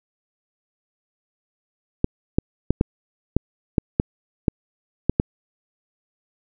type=clicks; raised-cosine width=3 ms; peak=-3 dBFS; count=10; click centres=2.044 / 2.385 / 2.706 / 2.811 / 3.366 / 3.782 / 3.999 / 4.482 / 5.096 / 5.199 s; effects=none